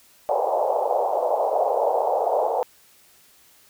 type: band-pass noise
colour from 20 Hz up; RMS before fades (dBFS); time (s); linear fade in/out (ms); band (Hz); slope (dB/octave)
pink; -22; 0.29-2.63; 0; 480 to 870; 48
effects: white hiss -55 dBFS RMS until 3.69 s